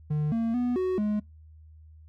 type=tone with pitch steps; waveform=triangle; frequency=150.6 / 228.4 / 245.5 / 370.9 / 210 Hz; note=D3 / A#3 / B3 / F#4 / G#3; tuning=+44 / -35 / -10 / +4 / +19 cents; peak=-22 dBFS; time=0.1-1.2 s; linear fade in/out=10 ms; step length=220 ms; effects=noise-tail reverb RT60 0.2 s tail -25 dB re dry + added 78 Hz sine -48 dBFS peak until 2.08 s